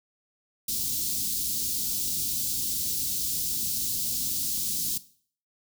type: band-stop noise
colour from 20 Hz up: white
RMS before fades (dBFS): -29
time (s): 0.68-4.98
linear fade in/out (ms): 5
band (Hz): 290 to 4000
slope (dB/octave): 24
effects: noise-tail reverb RT60 0.5 s tail -17 dB re dry